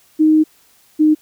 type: tone pair in turn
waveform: sine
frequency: 311.1 / 307.5 Hz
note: D#4 / D#4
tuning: 0 / -20 cents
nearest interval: unison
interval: 20 cents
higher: first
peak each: -8 dBFS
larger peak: neither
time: 0.19-0.44 / 0.99-1.15 s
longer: first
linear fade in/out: 20 ms
effects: white hiss -53 dBFS RMS until 1.21 s